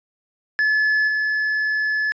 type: tone with level steps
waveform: triangle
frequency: 1721 Hz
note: A6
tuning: 39 cents flat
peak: -14 / -17 dBFS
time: 0.59-2.12 s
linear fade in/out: 0 ms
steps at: 1.07 s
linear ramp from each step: 20 ms
effects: resampled to 16000 Hz